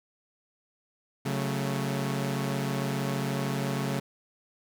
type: chord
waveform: sawtooth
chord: F# minor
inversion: second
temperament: equal with one note detuned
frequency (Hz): 137.87 / 185 / 220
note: C#3 / F#3 / A3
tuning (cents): -9 / 0 / 0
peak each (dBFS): -26 / -31 / -30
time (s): 1.25-4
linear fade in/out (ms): 10
effects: none